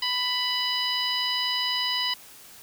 harmonic tone, 992 Hz, B5, 7 cents sharp, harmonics 1 / 2 / 3 / 4 / 5, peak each -33 / -33 / -28 / -32 / -29 dBFS, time 0.02-2.14 s, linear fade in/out 5 ms, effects white hiss -48 dBFS RMS until 2.62 s

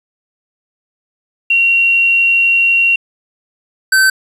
sine / square tone pair in turn, 2746 / 1541.1 Hz, F7 / G6, -30 / -30 cents, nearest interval minor seventh, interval 1000 cents, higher first, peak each -8 dBFS, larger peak neither, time 1.5-2.96 / 3.92-4.1 s, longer first, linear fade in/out 5 ms, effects resampled to 32000 Hz + 7-bit

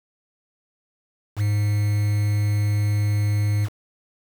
triangle tone with quantisation, 103.83 Hz, G#2, in tune, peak -16 dBFS, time 1.36-3.69 s, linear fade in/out 50 ms, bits 6, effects none

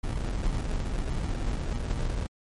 brown noise with sample-and-hold, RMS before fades -29 dBFS, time 0.03-2.27 s, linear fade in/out 10 ms, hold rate 1050 Hz, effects MP3 48 kbps

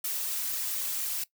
blue noise with flanger, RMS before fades -32 dBFS, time 0.04-1.24 s, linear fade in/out 5 ms, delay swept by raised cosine 1.6 to 4.1 ms, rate 4 Hz, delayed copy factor +0.95, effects noise-tail reverb RT60 0.1 s tail -19 dB re dry

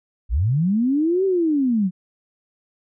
sine linear two-way sweep, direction up then down, 46.25 to 392 to 174.5 Hz, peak -16 dBFS, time 0.29-1.91 s, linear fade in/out 50 ms, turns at 1.25 s, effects none

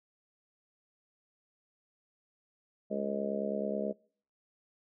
harmonic tone, 69.3 Hz, C#2, in tune, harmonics 3 / 4 / 5 / 6 / 7 / 8 / 9, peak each -36 / -45 / -45 / -39 / -39 / -41 / -36 dBFS, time 2.9-3.93 s, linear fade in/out 20 ms, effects noise-tail reverb RT60 0.5 s tail -25 dB re dry

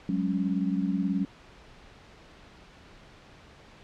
sine chord, F# suspended second, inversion none, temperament equal with one note detuned, 185 / 203.6 / 277.2 Hz, F#3 / G#3 / C#4, 0 / -34 / 0 cents, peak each -28 / -30 / -30 dBFS, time 0.09-1.25 s, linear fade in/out 2 ms, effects pink hiss -52 dBFS RMS until 3.83 s + low-pass 4000 Hz 12 dB/octave

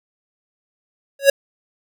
square tone with exponential growth, 554.4 Hz, C#5, in tune, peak -5 dBFS, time 1.19-1.3 s, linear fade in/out 5 ms, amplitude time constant 23 ms, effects none

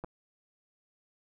clicks, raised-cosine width 1 ms, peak -26 dBFS, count 2, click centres 0.039 / 0.045 s, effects none

